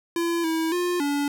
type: tone with pitch steps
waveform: square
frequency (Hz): 339.1 / 323.7 / 354.3 / 286.2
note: E4 / E4 / F4 / D4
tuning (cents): +49 / -31 / +25 / -45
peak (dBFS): -23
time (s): 0.16-1.28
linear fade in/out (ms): 2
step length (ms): 280
effects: none